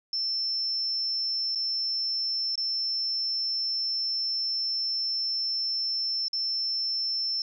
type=tone with dropouts; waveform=sine; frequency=5340 Hz; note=E8; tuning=22 cents sharp; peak=-26 dBFS; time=0.13-7.42 s; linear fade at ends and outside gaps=2 ms; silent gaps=1.55-1.556 / 2.556-2.577 / 6.283-6.331 s; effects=none